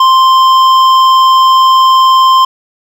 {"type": "tone with hard clipping", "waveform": "sine", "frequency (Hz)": 1046.5, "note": "C6", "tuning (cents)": 0, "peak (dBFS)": -5, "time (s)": [0, 2.45], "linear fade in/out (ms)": 5, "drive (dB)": 9, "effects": []}